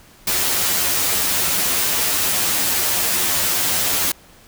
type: noise with comb filter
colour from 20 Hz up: white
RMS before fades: -19 dBFS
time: 0.27-4.12 s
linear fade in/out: 5 ms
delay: 11 ms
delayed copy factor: +1
effects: pink hiss -48 dBFS RMS until 4.47 s